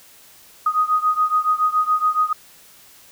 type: beating tone pair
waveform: sine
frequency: 1244.5 / 1251.6 Hz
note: D#6 / D#6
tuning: 0 / +10 cents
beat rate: 7.1 Hz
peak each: -18 / -20 dBFS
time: 0.66-2.33 s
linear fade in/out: 5 ms
effects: white hiss -48 dBFS RMS until 3.11 s

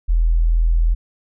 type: tone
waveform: sine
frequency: 41.3 Hz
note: E1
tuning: 4 cents sharp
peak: -12 dBFS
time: 0.08-0.95 s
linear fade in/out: 20 ms
effects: none

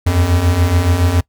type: beating tone pair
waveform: square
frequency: 82.41 / 89.51 Hz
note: E2 / F2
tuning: 0 / +43 cents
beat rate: 7.1 Hz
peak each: -18 / -13 dBFS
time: 0.06-1.21 s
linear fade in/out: 10 ms
effects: noise-tail reverb RT60 0.1 s tail -21 dB re dry

